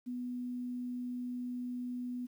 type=tone with quantisation; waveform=sine; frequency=247.1 Hz; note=B3; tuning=1 cent sharp; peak=-36 dBFS; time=0.06-2.27 s; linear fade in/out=20 ms; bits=11; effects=none